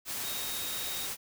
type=tone in noise; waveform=sine; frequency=3750 Hz; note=A#7; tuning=10 cents sharp; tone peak=-40 dBFS; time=0.21-1.09 s; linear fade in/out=50 ms; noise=white; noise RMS=-36 dBFS; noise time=0.05-1.17 s; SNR=-7 dB; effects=none